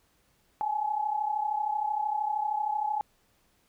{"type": "tone pair together", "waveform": "sine", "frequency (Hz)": [821, 854], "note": ["G#5", "G#5"], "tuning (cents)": [-20, 48], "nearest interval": "minor second", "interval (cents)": 68, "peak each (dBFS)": [-32, -28], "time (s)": [0.61, 3.01], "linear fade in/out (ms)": 0, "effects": ["pink hiss -68 dBFS RMS until 3.68 s"]}